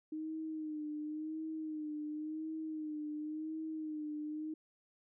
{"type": "tone with vibrato", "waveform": "sine", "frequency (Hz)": 308.8, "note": "D#4", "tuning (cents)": -13, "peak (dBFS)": -38, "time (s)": [0.12, 4.54], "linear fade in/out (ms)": 5, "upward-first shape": "sine", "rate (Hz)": 0.93, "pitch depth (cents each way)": 47, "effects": []}